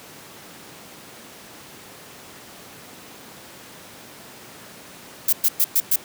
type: noise bursts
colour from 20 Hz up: violet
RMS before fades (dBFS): -17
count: 5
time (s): 5.28-5.96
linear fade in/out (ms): 5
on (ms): 48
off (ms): 110
effects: pink hiss -42 dBFS RMS until 6.04 s + high-pass 150 Hz 12 dB/octave